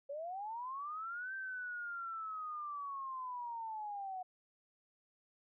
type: linear two-way sweep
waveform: sine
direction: up then down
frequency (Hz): 546 to 1568 to 731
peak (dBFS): -40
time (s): 0.09-4.23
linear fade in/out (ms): 10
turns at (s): 1.34
effects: none